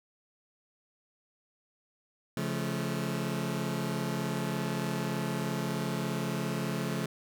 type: chord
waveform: sawtooth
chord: Db augmented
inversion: none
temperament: just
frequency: 138.59 / 173.24 / 216.5 Hz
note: Db3 / F3 / A3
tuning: 0 / -14 / -28 cents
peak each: -31 dBFS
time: 2.37-7.06 s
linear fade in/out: 2 ms
effects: none